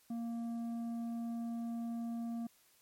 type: tone with tanh clipping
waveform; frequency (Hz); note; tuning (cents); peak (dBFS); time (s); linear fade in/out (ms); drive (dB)
triangle; 232.5; A#3; -4; -38; 0.1-2.47; 5; 11
effects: white hiss -68 dBFS RMS until 2.81 s + MP3 64 kbps